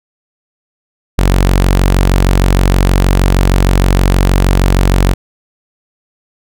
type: tone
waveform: sawtooth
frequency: 46.4 Hz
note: F#1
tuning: 6 cents sharp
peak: -3 dBFS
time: 1.18-5.14 s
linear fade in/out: 10 ms
effects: none